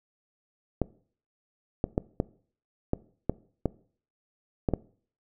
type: clicks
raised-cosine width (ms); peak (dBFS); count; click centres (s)
2; -11; 9; 0.817 / 1.841 / 1.979 / 2.201 / 2.934 / 3.296 / 3.657 / 4.688 / 4.737
effects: noise-tail reverb RT60 0.5 s tail -21 dB re dry